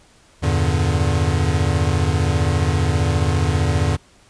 square chord, E half-diminished seventh, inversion none, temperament equal with one note detuned, 83.03 / 98 / 116.54 / 146.83 Hz, E2 / G2 / Bb2 / D3, +13 / 0 / 0 / 0 cents, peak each -20 / -22 / -26 / -23 dBFS, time 0.42-3.97 s, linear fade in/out 20 ms, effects pink hiss -52 dBFS RMS until 4.29 s + resampled to 22050 Hz

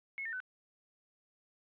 sine tone with pitch steps, 2182 / 1813.8 / 1507.7 Hz, C#7 / A#6 / F#6, -28 / -48 / +32 cents, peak -37 dBFS, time 0.18-0.402 s, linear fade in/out 0 ms, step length 74 ms, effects resampled to 8000 Hz + 12-bit

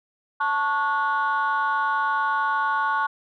sine chord, F# minor, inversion first, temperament equal with one note detuned, 880 / 1108.7 / 1455.4 Hz, A5 / C#6 / F#6, 0 / 0 / -29 cents, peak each -24 / -23 / -24 dBFS, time 0.4-3.07 s, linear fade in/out 10 ms, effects tanh soft clip ceiling -15 dBFS

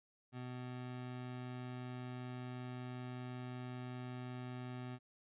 25% pulse tone, 125.3 Hz, B2, 25 cents sharp, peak -40 dBFS, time 0.32-4.99 s, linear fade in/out 50 ms, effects resampled to 8000 Hz

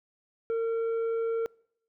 sine tone with tanh clipping, 456.1 Hz, A#4, 38 cents flat, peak -27 dBFS, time 0.5-1.46 s, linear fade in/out 0 ms, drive 5 dB, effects noise-tail reverb RT60 0.7 s tail -26 dB re dry

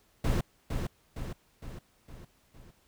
brown noise with echo, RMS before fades -27 dBFS, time 0.24-0.41 s, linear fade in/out 5 ms, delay 460 ms, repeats 5, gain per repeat -5 dB, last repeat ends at 2.71 s, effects pink hiss -67 dBFS RMS until 2.87 s

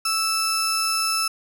30% pulse tone pair together, 1318.5 / 5274 Hz, E6 / E8, 0 / 0 cents, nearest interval 2 octaves, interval 2400 cents, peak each -21 dBFS, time 0.05-1.28 s, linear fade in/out 5 ms, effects none

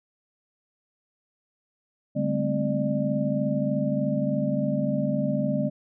sine tone cluster, 145.1 / 198.8 / 218.5 / 261.9 / 598 Hz, D3 / G3 / A3 / C4 / D5, -21 / +25 / -12 / +2 / +31 cents, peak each -29 dBFS, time 2.15-5.7 s, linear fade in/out 20 ms, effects none

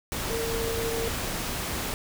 sine tone in noise, 457 Hz, A#4, 34 cents flat, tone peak -29 dBFS, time 0.3-1.08 s, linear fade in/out 0 ms, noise pink, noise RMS -31 dBFS, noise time 0.12-1.94 s, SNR -1 dB, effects none

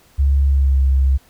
sine tone with pitch glide, 69.2 to 67.07 Hz, C#2 to C2, -2 to +43 cents, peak -11 dBFS, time 0.18-1.18 s, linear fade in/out 20 ms, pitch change -55 cents, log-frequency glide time 0.48-0.8 s, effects pink hiss -52 dBFS RMS until 1.29 s

